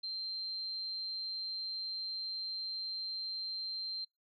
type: tone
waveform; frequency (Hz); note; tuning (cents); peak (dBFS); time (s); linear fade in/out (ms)
sine; 4146; C8; -17; -36; 0.03-4.05; 10
effects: noise-tail reverb RT60 0.2 s tail -26 dB re dry + MP3 96 kbps